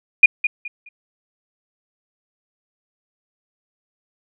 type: tone with echo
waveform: sine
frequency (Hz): 2436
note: D#7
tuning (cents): -37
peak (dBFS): -3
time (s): 0.23-0.26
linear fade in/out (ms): 5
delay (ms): 210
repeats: 3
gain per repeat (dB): -12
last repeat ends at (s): 0.89
effects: none